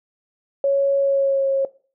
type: tone with pitch glide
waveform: sine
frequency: 554.4 to 543.3 Hz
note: C#5 to C#5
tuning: 0 to -35 cents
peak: -15 dBFS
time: 0.64-1.65 s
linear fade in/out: 2 ms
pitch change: -35 cents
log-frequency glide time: 0.99-1.48 s
effects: noise-tail reverb RT60 0.4 s tail -20 dB re dry